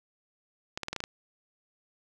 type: clicks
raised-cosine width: 0.2 ms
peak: -16 dBFS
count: 7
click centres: 0.775 / 0.833 / 0.884 / 0.93 / 0.963 / 1.004 / 1.039 s
effects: none